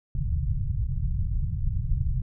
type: low-pass noise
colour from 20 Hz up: pink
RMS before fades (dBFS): -26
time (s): 0.15-2.22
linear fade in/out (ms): 2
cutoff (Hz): 150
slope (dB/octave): 48
effects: none